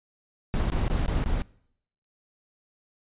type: noise bursts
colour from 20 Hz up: brown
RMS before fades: -25 dBFS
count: 5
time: 0.54-1.42 s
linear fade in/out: 0 ms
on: 160 ms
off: 20 ms
effects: noise-tail reverb RT60 0.7 s tail -23 dB re dry + resampled to 8000 Hz